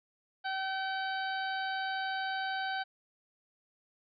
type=harmonic tone; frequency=767 Hz; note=G5; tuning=38 cents flat; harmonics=1 / 2 / 3 / 4 / 5 / 6; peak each=-35 / -36 / -49 / -45 / -46 / -47 dBFS; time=0.44-2.84 s; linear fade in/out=20 ms; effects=none